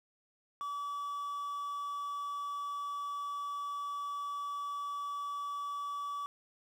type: tone with quantisation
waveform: triangle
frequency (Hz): 1147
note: D6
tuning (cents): -41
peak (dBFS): -34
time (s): 0.61-6.26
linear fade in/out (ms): 0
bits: 10
effects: none